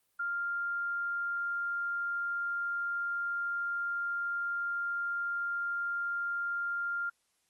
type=tone; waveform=sine; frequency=1396.9 Hz; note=F6; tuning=in tune; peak=-31 dBFS; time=0.19-7.1 s; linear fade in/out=10 ms; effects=white hiss -75 dBFS RMS until 7.49 s + Opus 32 kbps